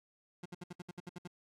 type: tone bursts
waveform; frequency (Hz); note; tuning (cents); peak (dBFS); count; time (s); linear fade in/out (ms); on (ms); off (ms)
30% pulse; 177; F3; +23; -40; 10; 0.43-1.275; 5; 26; 65
effects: low-pass 10000 Hz 12 dB/octave + AAC 64 kbps